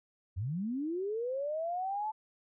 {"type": "linear sweep", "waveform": "sine", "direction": "up", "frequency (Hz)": [81.8, 880], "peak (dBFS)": -32, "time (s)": [0.36, 2.12], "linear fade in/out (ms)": 20, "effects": []}